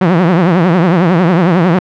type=tone with vibrato; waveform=sawtooth; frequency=174.9 Hz; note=F3; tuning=3 cents sharp; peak=-3 dBFS; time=0.01-1.79 s; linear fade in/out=5 ms; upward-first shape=triangle; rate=11 Hz; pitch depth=190 cents each way; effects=low-pass 2000 Hz 12 dB/octave